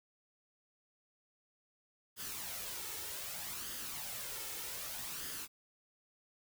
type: noise with flanger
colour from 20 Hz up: white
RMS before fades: -43 dBFS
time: 2.16-5.48 s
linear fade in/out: 50 ms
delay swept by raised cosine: 0.61 to 2.31 ms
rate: 0.64 Hz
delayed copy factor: +0.5
effects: none